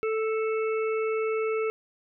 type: harmonic tone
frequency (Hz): 440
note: A4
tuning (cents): 0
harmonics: 1 / 3 / 5 / 6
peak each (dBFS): -25 / -35 / -39 / -41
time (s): 0.03-1.7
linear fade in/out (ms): 0
effects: none